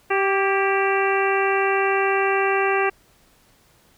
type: harmonic tone with a mistuned harmonic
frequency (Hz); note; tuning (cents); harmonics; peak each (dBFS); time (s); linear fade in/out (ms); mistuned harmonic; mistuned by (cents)
390; G4; -9; 1 / 2 / 3 / 4 / 5 / 6 / 7; -21 / -24 / -26 / -27 / -28 / -29 / -29; 0.1-2.9; 10; 4; +40
effects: pink hiss -57 dBFS RMS until 3.97 s